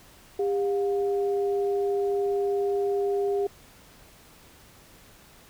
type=tone pair together; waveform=sine; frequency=400.5 / 713.6 Hz; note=G4 / F5; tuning=+37 / +37 cents; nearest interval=minor seventh; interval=1000 cents; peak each=-23 / -34 dBFS; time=0.39-3.47 s; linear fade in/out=5 ms; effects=pink hiss -53 dBFS RMS until 5.49 s